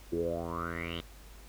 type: tone with low-pass filter sweep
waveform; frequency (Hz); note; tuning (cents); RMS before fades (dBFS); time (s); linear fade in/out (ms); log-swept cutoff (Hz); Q
10% pulse; 84.1; E2; +35; -35; 0.12-1.01; 10; 350 to 3500; 8.8
effects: added 50 Hz sine -50 dBFS peak until 1.48 s + pink hiss -56 dBFS RMS until 1.48 s